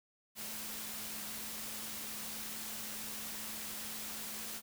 sine tone in noise, 215.7 Hz, A3, 34 cents flat, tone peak -54 dBFS, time 0.35-4.62 s, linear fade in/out 50 ms, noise white, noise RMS -43 dBFS, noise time 0.35-4.62 s, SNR -14 dB, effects none

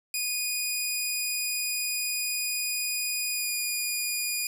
10% pulse tone with pitch glide, 2468 to 2445 Hz, D#7 to D#7, -15 to -31 cents, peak -19 dBFS, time 0.14-4.47 s, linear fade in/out 2 ms, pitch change -16 cents, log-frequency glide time 3.32-3.5 s, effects none

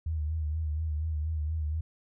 sine tone with vibrato, 77.78 Hz, D#2, in tune, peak -28 dBFS, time 0.06-1.81 s, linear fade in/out 5 ms, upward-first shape sine, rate 4.2 Hz, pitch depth 61 cents each way, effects none

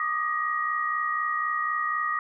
sine tone cluster, 1171 / 1235 / 1894 Hz, D6 / D#6 / A#6, -5 / -13 / +27 cents, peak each -33 / -27 / -29 dBFS, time 0-2.19 s, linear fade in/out 2 ms, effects none

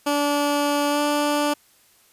15% pulse tone with pitch glide, 289.5 to 293.2 Hz, D4 to D4, -25 to -3 cents, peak -13 dBFS, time 0.06-1.54 s, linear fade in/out 10 ms, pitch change +22 cents, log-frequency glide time 0.89-1 s, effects white hiss -57 dBFS RMS until 2.12 s + resampled to 32000 Hz

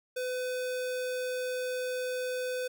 square tone, 504 Hz, B4, 35 cents sharp, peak -32 dBFS, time 0.16-2.68 s, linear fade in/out 10 ms, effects none

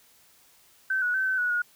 sine tone with pitch steps, 1540 / 1464 / 1538 / 1529 / 1466 / 1443 Hz, G6 / F#6 / G6 / G6 / F#6 / F#6, -31 / -19 / -33 / -44 / -16 / -44 cents, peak -23 dBFS, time 0.9-1.62 s, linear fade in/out 5 ms, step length 120 ms, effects white hiss -59 dBFS RMS until 1.75 s

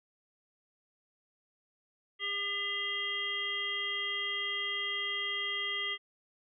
harmonic tone, 402.9 Hz, G4, 48 cents sharp, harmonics 1 / 3 / 5 / 7 / 8, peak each -47 / -44 / -35 / -41 / -36 dBFS, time 2.19-5.98 s, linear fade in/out 50 ms, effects none

